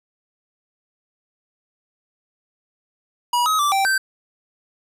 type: tone with pitch steps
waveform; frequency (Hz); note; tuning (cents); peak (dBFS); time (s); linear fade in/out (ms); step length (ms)
square; 967 / 1270 / 1168 / 780 / 1555; B5 / D#6 / D6 / G5 / G6; -37 / +35 / -10 / -9 / -14; -17; 3.33-3.98; 5; 130
effects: resampled to 32000 Hz